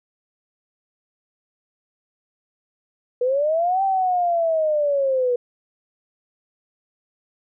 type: linear two-way sweep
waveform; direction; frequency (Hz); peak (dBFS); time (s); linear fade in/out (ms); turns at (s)
sine; up then down; 482 to 784 to 482; -17; 3.21-5.36; 5; 3.83
effects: none